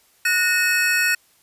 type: tone cluster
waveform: square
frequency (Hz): 1467 / 1842 / 2568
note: F#6 / A#6 / E7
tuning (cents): -15 / -21 / -46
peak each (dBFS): -22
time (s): 0.25-1.15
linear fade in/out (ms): 5
effects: white hiss -58 dBFS RMS until 1.42 s + resampled to 32000 Hz

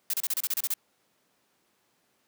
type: noise bursts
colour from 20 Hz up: blue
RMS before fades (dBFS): -28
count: 10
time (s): 0.1-0.739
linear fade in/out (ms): 2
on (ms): 36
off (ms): 31
effects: pink hiss -70 dBFS RMS until 2.27 s + high-pass 200 Hz 12 dB/octave

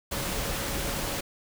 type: tone in noise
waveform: sine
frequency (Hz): 554.4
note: C#5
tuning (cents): 0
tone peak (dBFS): -41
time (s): 0.11-1.21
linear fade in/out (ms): 10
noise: pink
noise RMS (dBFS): -31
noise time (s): 0.11-1.21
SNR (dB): -13
effects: none

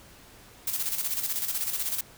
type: noise with tremolo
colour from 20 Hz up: blue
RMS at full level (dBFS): -28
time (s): 0.67-2.01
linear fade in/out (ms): 5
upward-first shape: square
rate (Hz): 16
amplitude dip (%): 55
effects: pink hiss -52 dBFS RMS until 2.17 s

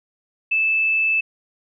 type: tone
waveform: sine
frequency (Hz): 2628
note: E7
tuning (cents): -6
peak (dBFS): -16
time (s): 0.51-1.21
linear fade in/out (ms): 10
effects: none

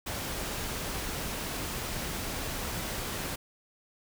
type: noise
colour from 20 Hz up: pink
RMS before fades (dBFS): -35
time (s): 0.06-3.36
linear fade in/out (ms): 10
effects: none

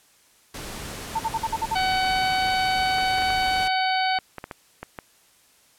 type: noise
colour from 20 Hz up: pink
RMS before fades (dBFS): -35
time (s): 0.54-3.68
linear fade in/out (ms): 5
type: tone bursts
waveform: sine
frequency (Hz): 897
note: A5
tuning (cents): +33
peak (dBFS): -21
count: 7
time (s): 1.15-1.752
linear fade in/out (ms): 10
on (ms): 44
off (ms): 49
type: harmonic tone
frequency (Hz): 753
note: F#5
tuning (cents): +30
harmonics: 1 / 2 / 3 / 4 / 5 / 6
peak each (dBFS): -22 / -29 / -30 / -32 / -35 / -31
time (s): 1.75-4.19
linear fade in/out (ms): 10
type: clicks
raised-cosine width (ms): 0.5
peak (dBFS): -18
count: 10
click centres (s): 2.984 / 3.184 / 3.221 / 3.304 / 4.188 / 4.383 / 4.441 / 4.512 / 4.83 / 4.988
effects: white hiss -58 dBFS RMS until 5.78 s + low-pass 12000 Hz 12 dB/octave

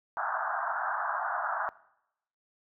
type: band-pass noise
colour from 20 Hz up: white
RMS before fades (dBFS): -32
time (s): 0.17-1.69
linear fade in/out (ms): 0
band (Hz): 650 to 1600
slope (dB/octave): 96
effects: noise-tail reverb RT60 0.8 s tail -21 dB re dry

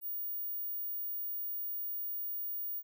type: tone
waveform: sine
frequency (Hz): 15450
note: B9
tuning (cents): -39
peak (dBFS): -35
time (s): 0.01-2.83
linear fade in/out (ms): 50
effects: none

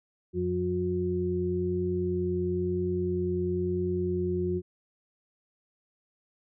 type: harmonic tone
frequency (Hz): 90.1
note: F#2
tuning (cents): -45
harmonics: 1 / 2 / 4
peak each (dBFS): -33 / -32 / -28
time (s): 0.33-4.62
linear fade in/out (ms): 50
effects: none

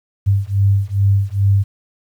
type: beating tone pair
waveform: sine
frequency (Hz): 98 / 100.4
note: G2 / G2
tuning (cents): 0 / +42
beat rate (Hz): 2.4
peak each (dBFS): -15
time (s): 0.26-1.64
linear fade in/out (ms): 20
effects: 8-bit

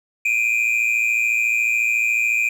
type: tone pair together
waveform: triangle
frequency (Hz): 2375 / 2489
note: D7 / D#7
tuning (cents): +19 / 0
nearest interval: minor second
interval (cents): 81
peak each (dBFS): -18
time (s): 0.25-2.49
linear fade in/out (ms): 5
effects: none

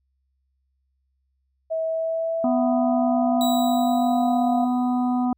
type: tone with pitch glide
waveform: sine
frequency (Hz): 646 to 708.5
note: E5 to F5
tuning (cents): -35 to +25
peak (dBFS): -22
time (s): 1.7-4.66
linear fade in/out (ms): 20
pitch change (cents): +160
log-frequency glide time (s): 1.84-4.34
type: harmonic tone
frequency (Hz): 248.5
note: B3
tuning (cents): +11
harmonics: 1 / 3 / 4 / 5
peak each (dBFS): -20 / -27 / -35 / -37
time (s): 2.44-5.33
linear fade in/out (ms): 2
type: tone with exponential decay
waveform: sawtooth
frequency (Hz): 3893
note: B7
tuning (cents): -26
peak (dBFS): -23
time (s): 3.41-5.25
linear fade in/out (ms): 1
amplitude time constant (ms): 400
effects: added 66 Hz sine -68 dBFS peak until 5.37 s

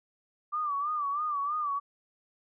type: tone with vibrato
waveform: sine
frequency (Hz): 1174.7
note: D6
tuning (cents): 0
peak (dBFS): -28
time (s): 0.52-1.8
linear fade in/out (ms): 20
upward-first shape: sine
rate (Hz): 3.1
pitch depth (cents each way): 89
effects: none

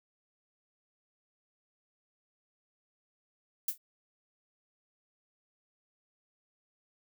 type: noise with exponential decay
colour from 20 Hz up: violet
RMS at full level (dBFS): -26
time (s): 3.68-3.78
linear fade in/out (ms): 5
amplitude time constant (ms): 21
effects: none

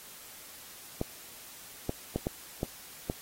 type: clicks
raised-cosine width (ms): 2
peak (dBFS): -16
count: 6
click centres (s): 1.014 / 1.894 / 2.16 / 2.269 / 2.631 / 3.099
effects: white hiss -49 dBFS RMS until 3.21 s + AAC 48 kbps

